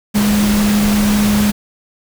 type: tone in noise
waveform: sine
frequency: 207.7 Hz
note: G#3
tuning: in tune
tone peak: -11 dBFS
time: 0.14-1.52 s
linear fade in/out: 20 ms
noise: pink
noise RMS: -20 dBFS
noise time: 0.14-1.52 s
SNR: +6 dB
effects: none